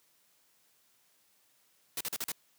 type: noise bursts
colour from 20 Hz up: white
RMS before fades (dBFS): -35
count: 5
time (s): 1.97-2.319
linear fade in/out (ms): 2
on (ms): 37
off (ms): 41
effects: white hiss -69 dBFS RMS until 2.58 s + high-pass 100 Hz 12 dB/octave